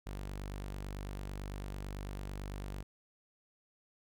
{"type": "tone", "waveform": "sawtooth", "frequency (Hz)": 49, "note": "G1", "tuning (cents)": 0, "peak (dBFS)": -36, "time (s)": [0.06, 2.83], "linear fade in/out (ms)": 10, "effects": []}